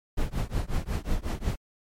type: noise with tremolo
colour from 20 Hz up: brown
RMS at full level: -24 dBFS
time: 0.17-1.56 s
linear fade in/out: 10 ms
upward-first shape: triangle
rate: 5.5 Hz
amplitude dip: 100%
effects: MP3 64 kbps